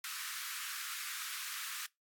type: high-pass noise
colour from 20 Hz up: pink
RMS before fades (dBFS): -42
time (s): 0.04-1.86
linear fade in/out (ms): 2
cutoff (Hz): 1200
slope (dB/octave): 48
effects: noise-tail reverb RT60 0.2 s tail -24 dB re dry + AAC 64 kbps

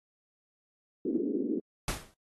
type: band-pass noise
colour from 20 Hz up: pink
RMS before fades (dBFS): -31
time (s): 1.05-1.6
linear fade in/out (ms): 5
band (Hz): 240 to 400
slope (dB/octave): 48
type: noise with exponential decay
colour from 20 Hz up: pink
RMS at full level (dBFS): -29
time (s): 1.88-2.14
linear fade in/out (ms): 2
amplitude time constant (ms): 56
effects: AAC 32 kbps

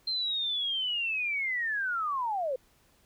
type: linear sweep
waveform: sine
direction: down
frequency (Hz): 4164 to 493.9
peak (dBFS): -28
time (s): 0.07-2.56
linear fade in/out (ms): 5
effects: pink hiss -65 dBFS RMS until 3.05 s

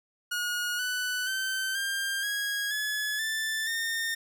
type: tone with pitch steps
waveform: sawtooth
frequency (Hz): 1443 / 1492.2 / 1543 / 1595.6 / 1649.9 / 1706.1 / 1764.3 / 1824.4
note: F#6 / F#6 / G6 / G6 / G#6 / G#6 / A6 / A#6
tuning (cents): -44 / +14 / -28 / +30 / -12 / +46 / +4 / -38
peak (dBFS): -25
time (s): 0.31-4.15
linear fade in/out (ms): 10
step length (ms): 480
effects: none

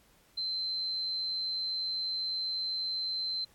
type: tone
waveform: sine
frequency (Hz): 4094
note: C8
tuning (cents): -38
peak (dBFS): -31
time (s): 0.37-3.45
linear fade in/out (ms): 10
effects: pink hiss -64 dBFS RMS until 3.54 s + AAC 64 kbps

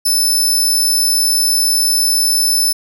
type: tone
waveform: 20% pulse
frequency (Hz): 5274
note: E8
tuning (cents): 0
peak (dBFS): -6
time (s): 0.05-2.73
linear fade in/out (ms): 10
effects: none

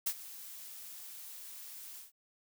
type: noise with ADSR envelope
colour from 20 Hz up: blue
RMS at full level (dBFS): -31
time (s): 0.06-2.12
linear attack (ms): 10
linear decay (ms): 61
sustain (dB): -17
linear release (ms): 140
effects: none

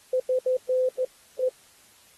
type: tone bursts at uneven times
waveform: sine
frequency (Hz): 511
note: C5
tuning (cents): -41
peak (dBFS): -20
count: 6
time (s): 0.13-0.2 / 0.29-0.39 / 0.46-0.57 / 0.69-0.89 / 0.98-1.05 / 1.39-1.49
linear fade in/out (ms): 5
effects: white hiss -56 dBFS RMS until 2.17 s + AAC 32 kbps

